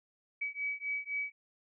sine beating tone pair, 2277 / 2280.9 Hz, C#7 / C#7, +46 / +49 cents, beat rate 3.9 Hz, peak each -37 / -37 dBFS, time 0.41-1.32 s, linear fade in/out 10 ms, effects none

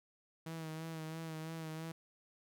sawtooth tone with vibrato, 160.5 Hz, E3, 46 cents flat, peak -38 dBFS, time 0.46-1.92 s, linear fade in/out 5 ms, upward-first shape sine, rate 3 Hz, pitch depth 34 cents each way, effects none

